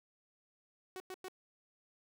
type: tone bursts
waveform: sawtooth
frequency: 373 Hz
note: F#4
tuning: 14 cents sharp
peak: -39 dBFS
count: 3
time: 0.96-1.283 s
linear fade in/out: 0 ms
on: 41 ms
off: 100 ms
effects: none